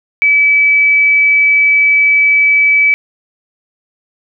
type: tone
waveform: sine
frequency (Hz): 2296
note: D7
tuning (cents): -40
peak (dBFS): -6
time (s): 0.22-2.94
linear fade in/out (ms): 0
effects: none